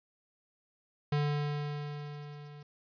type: tone with level ramp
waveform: square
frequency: 146.83 Hz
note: D3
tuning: in tune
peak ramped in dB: -27 to -48 dBFS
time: 1.12-2.63 s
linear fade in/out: 5 ms
effects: resampled to 11025 Hz + 11-bit